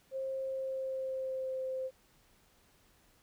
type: tone with pitch glide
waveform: sine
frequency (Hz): 532 to 521.7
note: C5 to C5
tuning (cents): +29 to -5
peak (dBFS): -34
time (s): 0.11-1.91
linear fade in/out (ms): 50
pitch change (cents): -34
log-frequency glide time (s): 0.39-1.63
effects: pink hiss -67 dBFS RMS until 3.22 s